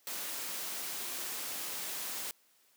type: noise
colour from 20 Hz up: white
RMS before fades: -39 dBFS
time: 0.07-2.31 s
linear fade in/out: 0 ms
effects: white hiss -68 dBFS RMS until 2.76 s + high-pass 200 Hz 12 dB/octave